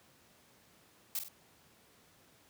blue noise with echo, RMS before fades -35 dBFS, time 1.15-1.19 s, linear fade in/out 2 ms, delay 47 ms, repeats 2, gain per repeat -7 dB, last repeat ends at 1.284 s, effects pink hiss -64 dBFS RMS until 2.49 s + high-pass 100 Hz 12 dB/octave

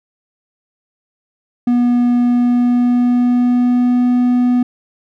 triangle tone with pitch glide, 242.8 to 246.6 Hz, B3 to B3, -29 to -2 cents, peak -8 dBFS, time 1.67-4.63 s, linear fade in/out 5 ms, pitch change +27 cents, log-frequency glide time 2.18-4.07 s, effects none

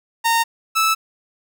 sawtooth tone pair in turn, 920 / 1311.3 Hz, A#5 / E6, -23 / -9 cents, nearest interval tritone, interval 614 cents, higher second, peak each -11 dBFS, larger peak neither, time 0.24-0.44 / 0.75-0.95 s, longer neither, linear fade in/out 20 ms, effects none

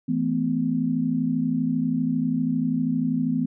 sine chord, E suspended fourth, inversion none, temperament equal with one note detuned, 164.81 / 220 / 252.6 Hz, E3 / A3 / B3, 0 / 0 / +39 cents, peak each -27 / -27 / -23 dBFS, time 0.08-3.46 s, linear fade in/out 10 ms, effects none

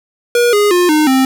square tone with pitch steps, 480 / 413.1 / 355.5 / 305.9 / 263.2 Hz, B4 / G#4 / F4 / D#4 / C4, -49 / -9 / +31 / -29 / +10 cents, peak -9 dBFS, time 0.35-1.25 s, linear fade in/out 2 ms, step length 180 ms, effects none

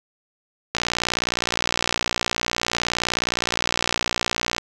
click train, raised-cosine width 0.2 ms, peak -3 dBFS, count 229, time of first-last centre 0.75-4.582 s, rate 59.5 Hz, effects none

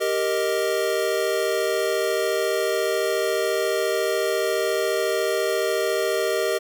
square chord, Eb major, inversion first, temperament equal, 392 / 466.2 / 622.3 Hz, G4 / Bb4 / Eb5, 0 / 0 / 0 cents, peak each -26 dBFS, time 0-6.59 s, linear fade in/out 20 ms, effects none

